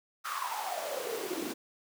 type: noise with high-pass filter sweep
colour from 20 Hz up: pink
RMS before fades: -36 dBFS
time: 0.24-1.54 s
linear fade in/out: 20 ms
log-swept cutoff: 1300 to 270 Hz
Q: 8.1
effects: none